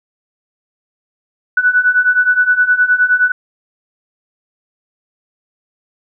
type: beating tone pair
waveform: sine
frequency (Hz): 1480 / 1489.6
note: F#6 / F#6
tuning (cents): 0 / +11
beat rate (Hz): 9.6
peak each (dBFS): -14 / -11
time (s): 1.57-3.32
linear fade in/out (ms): 5
effects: none